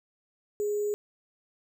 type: tone with sample-and-hold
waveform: sine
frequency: 415.3 Hz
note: G#4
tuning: in tune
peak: -26 dBFS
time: 0.6-0.94 s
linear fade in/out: 0 ms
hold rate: 7350 Hz
effects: none